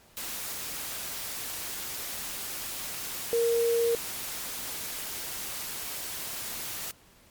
sine tone in noise, 466.2 Hz, A#4, in tune, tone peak -22 dBFS, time 3.33-3.95 s, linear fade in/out 0 ms, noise white, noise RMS -36 dBFS, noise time 0.17-6.91 s, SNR +11 dB, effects pink hiss -58 dBFS RMS until 7.3 s + MP3 96 kbps

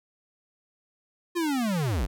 square linear sweep, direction down, 356.4 to 38.89 Hz, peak -25 dBFS, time 1.35-2.07 s, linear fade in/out 20 ms, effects none

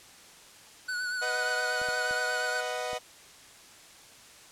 square tone with vibrato, 1480 Hz, F#6, in tune, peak -31 dBFS, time 0.88-2.61 s, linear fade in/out 10 ms, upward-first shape triangle, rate 8.5 Hz, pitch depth 43 cents each way
sawtooth chord, B major, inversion none, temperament equal, 493.9 / 622.3 / 740 Hz, B4 / D#5 / F#5, 0 / 0 / 0 cents, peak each -32 dBFS, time 1.21-2.99 s, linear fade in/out 20 ms
clicks, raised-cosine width 3 ms, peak -34 dBFS, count 4, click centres 1.816 / 1.887 / 2.11 / 2.932 s
effects white hiss -52 dBFS RMS until 4.51 s + low-pass 9000 Hz 12 dB/octave

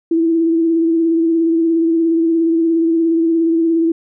sine tone with vibrato, 329.6 Hz, E4, in tune, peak -11 dBFS, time 0.11-3.92 s, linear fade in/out 5 ms, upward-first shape sine, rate 17 Hz, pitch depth 29 cents each way, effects none

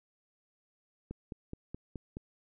click train, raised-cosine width 3 ms, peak -27 dBFS, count 6, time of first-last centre 1.11-2.169 s, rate 4.72 Hz, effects none

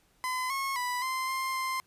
30% pulse tone with pitch steps, 1017 / 1088 / 988 / 1040 / 1052 / 1046 Hz, C6 / C#6 / B5 / C6 / C6 / C6, -50 / -33 / 0 / -11 / +9 / -1 cents, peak -27 dBFS, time 0.24-1.8 s, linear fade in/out 0 ms, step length 260 ms, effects pink hiss -67 dBFS RMS until 1.86 s + resampled to 32000 Hz

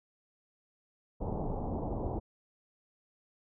pink low-pass noise, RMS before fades -35 dBFS, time 1.2-2.2 s, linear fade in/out 20 ms, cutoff 920 Hz, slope 48 dB/octave, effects none

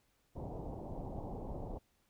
pink low-pass noise, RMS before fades -43 dBFS, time 0.35-1.79 s, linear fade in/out 20 ms, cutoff 890 Hz, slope 48 dB/octave, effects pink hiss -75 dBFS RMS until 2.09 s

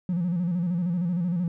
triangle tone with vibrato, 175.1 Hz, F3, 5 cents sharp, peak -20 dBFS, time 0.09-1.48 s, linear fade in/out 2 ms, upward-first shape square, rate 13 Hz, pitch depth 73 cents each way, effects tanh soft clip ceiling -19 dBFS

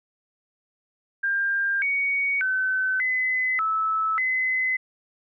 sine tone with pitch steps, 1597 / 2240 / 1523 / 2024 / 1305 / 2034 Hz, G6 / C#7 / F#6 / B6 / E6 / C7, +32 / +18 / +50 / +42 / -18 / -50 cents, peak -21 dBFS, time 1.23-4.77 s, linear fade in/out 10 ms, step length 590 ms, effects none

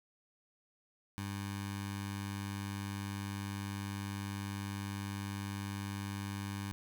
15% pulse tone with notch filter, 100 Hz, G2, 35 cents sharp, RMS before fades -40 dBFS, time 1.18-6.72 s, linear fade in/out 0 ms, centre 450 Hz, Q 0.72, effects none

